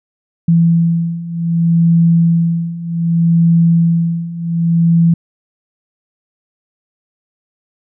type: beating tone pair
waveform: sine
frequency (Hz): 167.2 / 167.85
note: E3 / E3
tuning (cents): +25 / +32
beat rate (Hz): 0.65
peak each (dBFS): -14 / -11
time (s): 0.48-5.14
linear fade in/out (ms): 5
effects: none